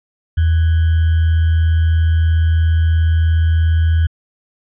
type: tone with sample-and-hold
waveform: sine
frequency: 81.5 Hz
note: E2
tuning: 19 cents flat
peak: -10 dBFS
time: 0.37-4.07 s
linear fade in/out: 10 ms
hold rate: 1575 Hz
effects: resampled to 8000 Hz